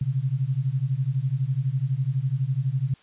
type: beating tone pair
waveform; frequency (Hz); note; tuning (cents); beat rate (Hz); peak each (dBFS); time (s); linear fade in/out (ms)
sine; 126.6 / 138.6; B2 / C#3; +43 / 0; 12; -25; 0.01-2.94; 5
effects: white hiss -56 dBFS RMS until 3.02 s + resampled to 8000 Hz